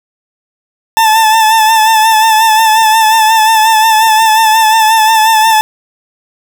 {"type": "tone with vibrato", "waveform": "40% pulse", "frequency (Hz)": 881, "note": "A5", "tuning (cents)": 2, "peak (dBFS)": -4, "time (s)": [0.97, 5.61], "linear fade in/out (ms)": 0, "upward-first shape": "sine", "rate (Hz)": 5.6, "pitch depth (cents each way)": 40, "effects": []}